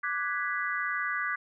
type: chord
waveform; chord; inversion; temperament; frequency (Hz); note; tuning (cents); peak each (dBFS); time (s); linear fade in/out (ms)
sine; G# half-diminished seventh; second; equal; 1174.7 / 1480 / 1661.2 / 1975.5; D6 / F#6 / G#6 / B6; 0 / 0 / 0 / 0; -34; 0.03-1.36; 10
effects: none